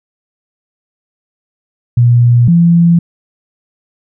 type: tone pair in turn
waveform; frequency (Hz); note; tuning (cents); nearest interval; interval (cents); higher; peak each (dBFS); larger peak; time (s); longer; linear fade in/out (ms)
sine; 120.3 / 170.13; B2 / F3; -45 / -45; tritone; 600; second; -4; neither; 1.97-2.48 / 2.48-2.99; neither; 5
effects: none